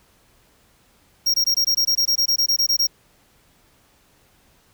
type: tone bursts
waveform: square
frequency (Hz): 5588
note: F8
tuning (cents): 0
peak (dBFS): -16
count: 16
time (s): 1.26-2.871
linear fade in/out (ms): 10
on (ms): 81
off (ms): 21
effects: pink hiss -58 dBFS RMS until 4.73 s